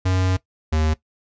square tone pair in turn, 92.9 / 78.12 Hz, F#2 / D#2, +7 / +8 cents, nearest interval minor third, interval 299 cents, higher first, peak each -18 dBFS, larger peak neither, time 0.05-0.37 / 0.72-0.94 s, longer first, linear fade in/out 10 ms, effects noise-tail reverb RT60 0.1 s tail -17 dB re dry + resampled to 16000 Hz

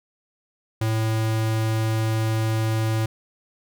square tone, 110.8 Hz, A2, 13 cents sharp, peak -21 dBFS, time 0.81-3.06 s, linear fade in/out 5 ms, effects none

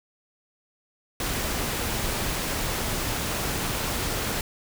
pink noise, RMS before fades -28 dBFS, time 1.2-4.41 s, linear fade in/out 2 ms, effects none

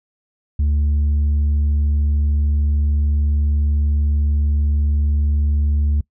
triangle tone with tanh clipping, 73.3 Hz, D2, 3 cents flat, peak -15 dBFS, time 0.59-6.01 s, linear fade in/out 5 ms, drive 8 dB, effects noise-tail reverb RT60 0.1 s tail -23 dB re dry

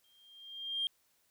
sine tone with exponential growth, 3201 Hz, G7, 36 cents sharp, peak -28 dBFS, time 0.04-0.87 s, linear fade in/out 1 ms, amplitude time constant 180 ms, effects tanh soft clip ceiling -26 dBFS + white hiss -73 dBFS RMS until 1.3 s

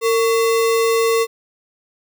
sine tone with sample-and-hold, 456.1 Hz, A#4, 38 cents flat, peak -13 dBFS, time 0.01-1.27 s, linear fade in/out 50 ms, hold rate 1575 Hz, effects none

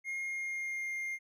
triangle tone with pitch glide, 2138 to 2116 Hz, C7 to C7, +37 to +19 cents, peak -33 dBFS, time 0.04-1.19 s, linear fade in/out 50 ms, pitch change -18 cents, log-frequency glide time 0.21-0.92 s, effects none

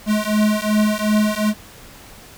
square beating tone pair, 211.1 / 213.8 Hz, G#3 / A3, +29 / -49 cents, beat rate 2.7 Hz, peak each -19 dBFS, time 0.06-1.54 s, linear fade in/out 50 ms, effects pink hiss -42 dBFS RMS until 2.37 s

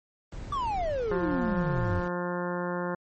brown noise, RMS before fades -38 dBFS, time 0.32-2.08 s, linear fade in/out 2 ms
triangle exponential sweep, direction down, 1182 to 87 Hz, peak -25 dBFS, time 0.52-2 s, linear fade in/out 5 ms
harmonic tone, 176.9 Hz, F3, 23 cents sharp, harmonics 1 / 2 / 3 / 4 / 5 / 6 / 7 / 8 / 9 / 10, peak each -33 / -35 / -34 / -44 / -39 / -38 / -47 / -40 / -45 / -44 dBFS, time 1.11-2.95 s, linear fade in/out 5 ms
effects MP3 32 kbps

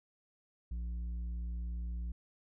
sine tone with tanh clipping, 58.6 Hz, A#1, 10 cents sharp, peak -37 dBFS, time 0.71-2.12 s, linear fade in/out 5 ms, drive 6 dB, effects none

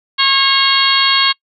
harmonic tone with a mistuned harmonic, 544 Hz, C#5, 33 cents flat, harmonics 2 / 3 / 4 / 5 / 6 / 7 / 8, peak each -17 / -20 / -19 / -19 / -16 / -19 / -16 dBFS, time 0.18-1.33 s, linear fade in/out 20 ms, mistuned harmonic 5, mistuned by +43 cents, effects noise-tail reverb RT60 0.1 s tail -25 dB re dry

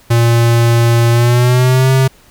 square tone with pitch glide, 117.2 to 132.31 Hz, A#2 to C3, +10 to +20 cents, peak -8 dBFS, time 0.1-2.08 s, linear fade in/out 10 ms, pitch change +210 cents, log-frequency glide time 1.11-1.91 s, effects pink hiss -46 dBFS RMS until 2.3 s

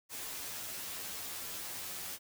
white noise with comb filter, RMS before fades -42 dBFS, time 0.09-2.19 s, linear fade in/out 50 ms, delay 11 ms, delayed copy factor +0.9, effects none

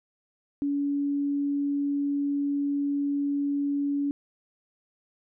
sine tone, 284.1 Hz, C#4, 43 cents sharp, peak -24 dBFS, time 0.62-4.11 s, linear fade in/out 0 ms, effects none

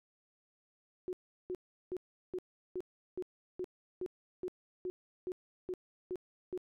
sine tone bursts, 365.2 Hz, F#4, 23 cents flat, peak -35 dBFS, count 14, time 1.08-6.576 s, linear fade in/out 0 ms, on 49 ms, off 370 ms, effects none

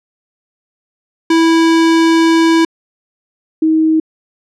square / sine tone pair in turn, 328.2 / 317 Hz, E4 / D#4, -8 / +32 cents, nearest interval minor second, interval 60 cents, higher first, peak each -8 dBFS, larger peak neither, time 1.3-2.65 / 3.62-4 s, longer first, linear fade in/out 5 ms, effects low-pass 6000 Hz 12 dB/octave

